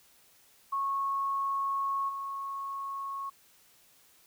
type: tone with level steps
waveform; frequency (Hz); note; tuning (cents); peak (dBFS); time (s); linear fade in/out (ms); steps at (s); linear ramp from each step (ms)
sine; 1099; C#6; -15; -28 / -34; 0.72-3.3; 10; 2.08; 20
effects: white hiss -62 dBFS RMS until 4.26 s